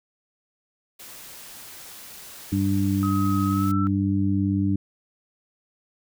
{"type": "noise", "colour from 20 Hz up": "white", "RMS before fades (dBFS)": -42, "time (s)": [0.99, 3.72], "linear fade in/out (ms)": 10}
{"type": "harmonic tone", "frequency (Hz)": 98, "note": "G2", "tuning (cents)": 0, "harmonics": [1, 2, 3], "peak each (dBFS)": [-24, -24, -24], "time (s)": [2.52, 4.76], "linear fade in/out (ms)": 5}
{"type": "tone with pitch glide", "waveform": "sine", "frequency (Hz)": [1268, 1330.3], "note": ["D#6", "E6"], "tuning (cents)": [32, 15], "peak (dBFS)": -28, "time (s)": [3.03, 3.87], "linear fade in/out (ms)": 0, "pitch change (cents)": 83, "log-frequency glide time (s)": [3.49, 3.74]}
{"effects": []}